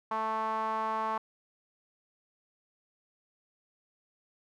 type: tone with band-pass filter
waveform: sawtooth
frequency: 220 Hz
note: A3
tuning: in tune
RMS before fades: -32 dBFS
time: 0.11-1.18 s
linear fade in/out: 5 ms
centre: 1000 Hz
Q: 6.1
effects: none